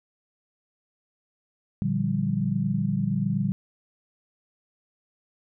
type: chord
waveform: sine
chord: G minor seventh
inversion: first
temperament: equal with one note detuned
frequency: 116.54 / 147.6 / 174.61 / 196 Hz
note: Bb2 / D3 / F3 / G3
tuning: 0 / +9 / 0 / 0 cents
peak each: -30 / -28 / -30 / -26 dBFS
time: 1.82-3.52 s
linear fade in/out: 0 ms
effects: none